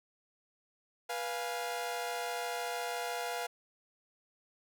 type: chord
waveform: sawtooth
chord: F diminished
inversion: second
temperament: equal with one note detuned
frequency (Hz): 487.6 / 698.5 / 830.6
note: Cb5 / F5 / Ab5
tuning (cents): -22 / 0 / 0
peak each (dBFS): -36 / -34 / -38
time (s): 1.09-3.47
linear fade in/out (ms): 10
effects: none